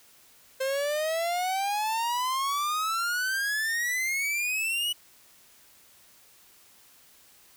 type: exponential sweep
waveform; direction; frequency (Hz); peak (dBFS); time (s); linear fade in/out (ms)
45% pulse; up; 523.3 to 2960; -26; 0.6-4.93; 10
effects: white hiss -57 dBFS RMS until 7.56 s